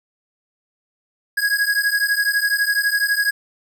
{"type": "beating tone pair", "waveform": "square", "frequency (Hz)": [1650, 1662], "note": ["G#6", "G#6"], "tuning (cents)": [-12, 1], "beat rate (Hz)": 12, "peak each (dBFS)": [-20, -21], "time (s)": [1.37, 3.31], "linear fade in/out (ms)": 10, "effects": []}